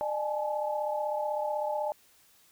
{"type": "tone cluster", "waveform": "sine", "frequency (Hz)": [602, 829, 865], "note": ["D5", "G#5", "A5"], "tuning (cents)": [43, -3, -30], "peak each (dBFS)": [-31, -35, -34], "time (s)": [0.01, 1.92], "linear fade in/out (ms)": 0, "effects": ["white hiss -62 dBFS RMS until 2.51 s"]}